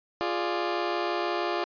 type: chord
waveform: 20% pulse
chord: D diminished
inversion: first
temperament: equal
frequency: 349.2 / 415.3 / 587.3 Hz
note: F4 / Ab4 / D5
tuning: 0 / 0 / 0 cents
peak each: -24 / -28 / -28 dBFS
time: 0.21-1.64 s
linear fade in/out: 0 ms
effects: resampled to 11025 Hz